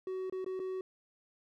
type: tone with dropouts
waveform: triangle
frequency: 374.9 Hz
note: F#4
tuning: 23 cents sharp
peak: -33 dBFS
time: 0.07-0.81 s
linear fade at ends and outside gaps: 2 ms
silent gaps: 0.298-0.324 / 0.445-0.462 / 0.594-0.599 s
effects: none